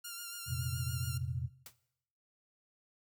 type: tone with vibrato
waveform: 5% pulse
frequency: 1396.9 Hz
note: F6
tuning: in tune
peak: -31 dBFS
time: 0.04-1.18 s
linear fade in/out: 10 ms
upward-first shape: sine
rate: 7.1 Hz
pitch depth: 31 cents each way
type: chord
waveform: sine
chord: F suspended fourth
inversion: none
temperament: equal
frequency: 87.31 / 116.54 / 130.81 Hz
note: F2 / Bb2 / C3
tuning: 0 / 0 / 0 cents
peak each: -39 / -40 / -37 dBFS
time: 0.46-1.5 s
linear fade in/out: 50 ms
type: noise with exponential decay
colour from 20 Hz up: white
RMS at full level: -45 dBFS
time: 1.66-1.76 s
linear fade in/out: 2 ms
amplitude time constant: 20 ms
effects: noise-tail reverb RT60 0.8 s tail -18 dB re dry